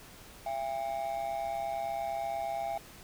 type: ring-modulated tone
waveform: triangle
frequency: 740 Hz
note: F#5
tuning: in tune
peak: -27 dBFS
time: 0.46-2.78 s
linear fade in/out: 5 ms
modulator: 64.3 Hz
effects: pink hiss -52 dBFS RMS until 3.03 s